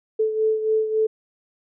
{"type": "beating tone pair", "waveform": "sine", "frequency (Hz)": [436.3, 439.9], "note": ["A4", "A4"], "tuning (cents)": [-15, 0], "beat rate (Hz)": 3.6, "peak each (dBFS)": [-19, -26], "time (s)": [0.19, 1.07], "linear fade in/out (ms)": 10, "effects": []}